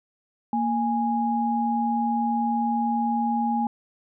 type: tone pair together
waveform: sine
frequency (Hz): 232.3 / 827.8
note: A#3 / G#5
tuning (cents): -6 / -6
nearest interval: octave + minor seventh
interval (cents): 2200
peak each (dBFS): -24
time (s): 0.53-3.67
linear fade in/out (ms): 2
effects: none